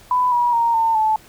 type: tone with pitch steps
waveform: sine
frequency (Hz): 997 / 963.6 / 931.3 / 900.1 / 869.9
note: B5 / B5 / A#5 / A5 / A5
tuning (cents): +16 / -43 / -2 / +39 / -20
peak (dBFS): -14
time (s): 0.11-1.16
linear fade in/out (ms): 2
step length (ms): 210
effects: pink hiss -47 dBFS RMS until 1.28 s